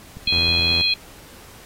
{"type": "click train", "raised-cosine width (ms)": 5, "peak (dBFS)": -23, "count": 5, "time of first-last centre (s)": [0.17, 0.594], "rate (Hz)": 9.43}
{"type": "harmonic tone", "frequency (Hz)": 830.6, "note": "G#5", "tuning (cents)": 0, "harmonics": [3, 4, 5], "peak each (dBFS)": [-22, -22, -19], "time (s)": [0.27, 0.94], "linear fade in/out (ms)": 5}
{"type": "tone", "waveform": "sawtooth", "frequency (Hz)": 84.7, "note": "E2", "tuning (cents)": 48, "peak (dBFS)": -22, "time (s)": [0.32, 0.82], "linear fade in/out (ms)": 5}
{"effects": ["pink hiss -45 dBFS RMS until 1.65 s", "AAC 48 kbps"]}